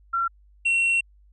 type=tone pair in turn; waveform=sine / triangle; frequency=1363 / 2726 Hz; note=F6 / F7; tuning=-43 / -43 cents; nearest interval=octave; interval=1200 cents; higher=second; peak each=-21 / -17 dBFS; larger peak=second; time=0.13-0.28 / 0.65-1.01 s; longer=second; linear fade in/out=10 ms; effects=added 50 Hz sine -52 dBFS peak until 1.32 s + resampled to 24000 Hz